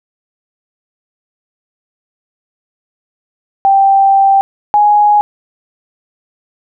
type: tone pair in turn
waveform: sine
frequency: 784 / 831.8 Hz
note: G5 / G#5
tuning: 0 / +2 cents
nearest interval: minor second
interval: 102 cents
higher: second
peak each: -5 dBFS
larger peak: neither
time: 3.65-4.41 / 4.74-5.21 s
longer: first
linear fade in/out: 0 ms
effects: none